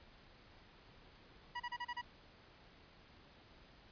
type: tone bursts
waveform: 25% pulse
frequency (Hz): 968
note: B5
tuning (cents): -35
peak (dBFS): -36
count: 6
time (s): 1.55-2.016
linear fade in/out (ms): 10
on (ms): 51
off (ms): 32
effects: pink hiss -62 dBFS RMS until 3.91 s + resampled to 11025 Hz